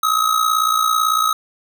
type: tone with amplitude modulation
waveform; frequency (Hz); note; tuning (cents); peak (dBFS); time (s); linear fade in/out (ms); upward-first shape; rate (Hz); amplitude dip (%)
square; 1274; D#6; +41; -12; 0.03-1.33; 5; sine; 58; 70
effects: none